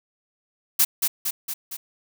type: noise with echo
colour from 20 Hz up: blue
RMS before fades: -17 dBFS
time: 0.79-0.85 s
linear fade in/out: 10 ms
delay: 230 ms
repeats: 4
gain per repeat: -4 dB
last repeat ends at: 1.77 s
effects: none